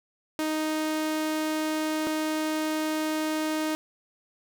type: tone pair in turn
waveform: sawtooth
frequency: 311.1 / 311.1 Hz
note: D#4 / D#4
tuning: 0 / 0 cents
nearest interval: unison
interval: 0 cents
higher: neither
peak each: -22 dBFS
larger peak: neither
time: 0.39-2.07 / 2.07-3.75 s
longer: neither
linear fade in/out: 0 ms
effects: none